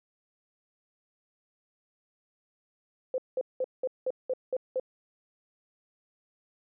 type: tone bursts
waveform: sine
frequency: 515 Hz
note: C5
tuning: 28 cents flat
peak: -26 dBFS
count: 8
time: 3.14-4.798 s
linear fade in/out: 2 ms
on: 41 ms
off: 190 ms
effects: none